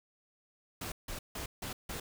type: noise bursts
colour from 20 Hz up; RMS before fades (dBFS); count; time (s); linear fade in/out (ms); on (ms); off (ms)
pink; -40; 5; 0.81-2; 5; 110; 160
effects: none